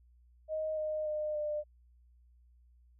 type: tone with pitch steps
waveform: sine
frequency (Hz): 625 / 616.4 / 607.9 / 599.5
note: D#5 / D#5 / D#5 / D5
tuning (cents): +8 / -16 / -40 / +36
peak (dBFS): -32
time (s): 0.48-1.64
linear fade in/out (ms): 50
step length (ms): 290
effects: added 60 Hz sine -60 dBFS peak until 2.99 s